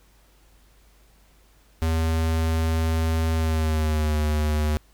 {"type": "tone with pitch glide", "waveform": "square", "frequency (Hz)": [80.9, 75.92], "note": ["E2", "D#2"], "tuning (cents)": [-32, -42], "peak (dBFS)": -21, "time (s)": [1.82, 4.77], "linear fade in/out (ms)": 0, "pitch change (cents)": -110, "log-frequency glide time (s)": [3.33, 4.18], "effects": ["added 50 Hz sine -55 dBFS peak until 4.93 s", "pink hiss -60 dBFS RMS until 4.93 s"]}